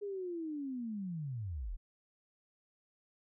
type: linear sweep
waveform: sine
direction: down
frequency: 415.3 to 30.87 Hz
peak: -37 dBFS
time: 0.01-1.77 s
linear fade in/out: 20 ms
effects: none